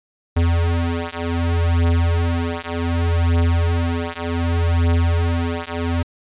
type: beating tone pair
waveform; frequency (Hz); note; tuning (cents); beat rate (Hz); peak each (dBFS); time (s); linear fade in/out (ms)
square; 84.3 / 84.96; E2 / F2; +39 / -47; 0.66; -20; 0.36-6.03; 10
effects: resampled to 8000 Hz